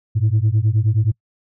sine beating tone pair, 103.7 / 113.2 Hz, G#2 / A2, -2 / +50 cents, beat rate 9.5 Hz, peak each -15 dBFS, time 0.15-1.12 s, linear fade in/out 20 ms, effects noise-tail reverb RT60 0.1 s tail -25 dB re dry + tanh soft clip ceiling -10 dBFS

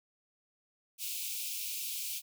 white high-pass noise, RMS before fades -38 dBFS, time 0.98-2.22 s, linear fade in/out 50 ms, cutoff 2300 Hz, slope 96 dB/octave, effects none

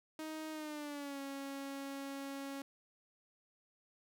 sawtooth tone with pitch glide, 313.1 to 275.7 Hz, D#4 to C#4, +11 to -9 cents, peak -38 dBFS, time 0.19-2.62 s, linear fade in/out 2 ms, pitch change -220 cents, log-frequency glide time 0.51-1.2 s, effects none

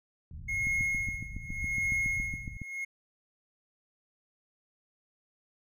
pink low-pass noise, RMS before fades -42 dBFS, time 0.31-2.57 s, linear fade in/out 2 ms, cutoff 130 Hz, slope 24 dB/octave
triangle tone with tremolo, 2159 Hz, C#7, 46 cents flat, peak -25 dBFS, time 0.48-2.85 s, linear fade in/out 10 ms, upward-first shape sine, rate 0.85 Hz, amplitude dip 90%
click train, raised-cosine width 5 ms, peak -26 dBFS, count 15, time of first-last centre 0.67-2.617 s, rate 7.19 Hz
effects none

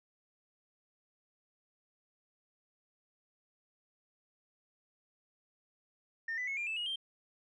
sine tone with pitch steps, 1818 / 1994 / 2187 / 2399 / 2631 / 2886 / 3165 Hz, A#6 / B6 / C#7 / D7 / E7 / F#7 / G7, -44 / +16 / -24 / +36 / -4 / -44 / +16 cents, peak -33 dBFS, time 6.28-6.959 s, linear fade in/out 5 ms, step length 97 ms, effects tanh soft clip ceiling -31 dBFS

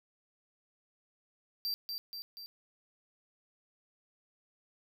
square tone with echo, 4699 Hz, D8, in tune, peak -33 dBFS, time 1.65-1.74 s, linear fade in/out 0 ms, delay 240 ms, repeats 3, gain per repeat -4 dB, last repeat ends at 2.46 s, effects none

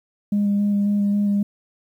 sine tone with vibrato, 203.6 Hz, G#3, 34 cents flat, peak -15 dBFS, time 0.32-1.43 s, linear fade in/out 5 ms, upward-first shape square, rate 3.7 Hz, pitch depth 11 cents each way, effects tanh soft clip ceiling -14 dBFS + 9-bit

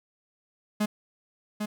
45% pulse tone with echo, 210.7 Hz, G#3, 25 cents sharp, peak -23 dBFS, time 0.8-0.86 s, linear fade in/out 10 ms, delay 800 ms, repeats 1, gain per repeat -5 dB, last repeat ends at 1.66 s, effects none

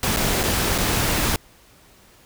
pink noise with dropouts, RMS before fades -21 dBFS, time 0.03-1.36 s, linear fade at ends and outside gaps 1 ms, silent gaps 0.163-0.17 / 0.432-0.437 / 0.78-0.784 s, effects pink hiss -52 dBFS RMS until 2.25 s

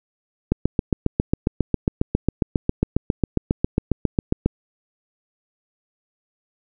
click train, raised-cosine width 3 ms, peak -4 dBFS, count 30, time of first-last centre 0.52-4.46 s, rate 7.36 Hz, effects none

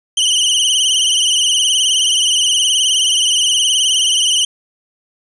sawtooth tone with vibrato, 3013 Hz, F#7, 31 cents sharp, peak -8 dBFS, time 0.17-4.45 s, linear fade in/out 5 ms, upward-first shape triangle, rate 19 Hz, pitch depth 100 cents each way, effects resampled to 24000 Hz + 8-bit

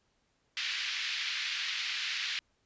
pink band-pass noise, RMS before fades -35 dBFS, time 0.57-2.39 s, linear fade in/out 0 ms, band 1900 to 4700 Hz, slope 24 dB/octave, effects pink hiss -74 dBFS RMS until 2.65 s + resampled to 16000 Hz

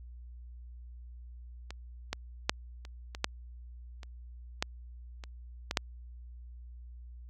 clicks, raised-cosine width 0.2 ms, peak -24 / -15 / -7 / -30 / -23 / -9 / -29 / -11 / -27 / -14 / -8 dBFS, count 11, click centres 1.706 / 2.13 / 2.495 / 2.851 / 3.149 / 3.244 / 4.032 / 4.625 / 5.238 / 5.711 / 5.772 s, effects added 60 Hz sine -45 dBFS peak until 7.29 s

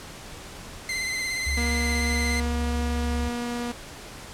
sawtooth tone with vibrato, 2060 Hz, C7, 28 cents flat, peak -23 dBFS, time 0.89-2.4 s, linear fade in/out 2 ms, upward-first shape sine, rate 17 Hz, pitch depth 30 cents each way
sine tone, 70.7 Hz, C#2, 35 cents sharp, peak -25 dBFS, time 1.46-3.29 s, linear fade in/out 10 ms
sawtooth tone with pitch glide, 238 to 239.9 Hz, A#3 to A#3, +36 to +50 cents, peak -24 dBFS, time 1.57-3.72 s, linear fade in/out 5 ms, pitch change +14 cents, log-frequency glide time 2.04-2.75 s
effects pink hiss -41 dBFS RMS until 4.33 s + low-pass 10000 Hz 12 dB/octave

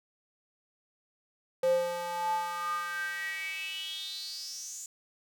square tone with high-pass filter sweep, 173.9 Hz, F3, 7 cents flat, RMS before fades -34 dBFS, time 1.63-4.86 s, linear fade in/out 2 ms, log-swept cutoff 490 to 7200 Hz, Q 8.1, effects none

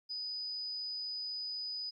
sine tone, 4978 Hz, D#8, in tune, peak -37 dBFS, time 0.09-1.91 s, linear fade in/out 20 ms, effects 13-bit

